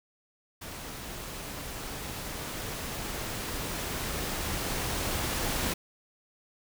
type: noise with level ramp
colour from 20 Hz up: pink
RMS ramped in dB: -41 to -30 dBFS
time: 0.61-5.74 s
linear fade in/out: 10 ms
effects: none